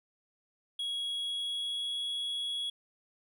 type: tone with pitch glide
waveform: triangle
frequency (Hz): 3322 to 3345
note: G#7 to G#7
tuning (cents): 0 to +12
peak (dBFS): -31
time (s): 0.79-2.7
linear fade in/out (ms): 5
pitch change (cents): +12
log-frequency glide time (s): 1.01-1.99
effects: none